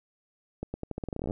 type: accelerating click train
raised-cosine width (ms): 2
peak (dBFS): -20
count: 17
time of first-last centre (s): 0.63-1.309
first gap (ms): 110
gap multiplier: 0.85
effects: none